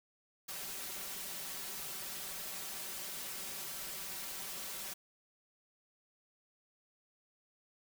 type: noise with comb filter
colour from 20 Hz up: white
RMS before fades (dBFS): -43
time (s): 0.48-4.94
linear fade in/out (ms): 10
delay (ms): 5.2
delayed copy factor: +0.7
effects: none